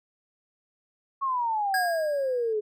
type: exponential sweep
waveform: sine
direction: down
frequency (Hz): 1108.7 to 415.1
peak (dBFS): -24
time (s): 1.21-2.61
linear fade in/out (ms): 20
type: tone with exponential decay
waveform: square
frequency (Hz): 1636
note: G#6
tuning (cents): -26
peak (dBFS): -24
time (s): 1.74-2.53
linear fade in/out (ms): 2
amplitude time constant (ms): 170
effects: none